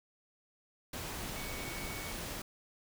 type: tone in noise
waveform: sine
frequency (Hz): 2234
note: C#7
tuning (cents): +13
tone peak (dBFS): -47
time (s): 1.36-2.12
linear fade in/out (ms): 5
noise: pink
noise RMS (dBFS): -41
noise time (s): 0.93-2.42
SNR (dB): -9
effects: none